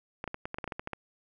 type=clicks; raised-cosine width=0.5 ms; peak=-20 dBFS; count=12; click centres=0.241 / 0.277 / 0.344 / 0.455 / 0.544 / 0.585 / 0.642 / 0.677 / 0.722 / 0.795 / 0.874 / 0.933 s; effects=none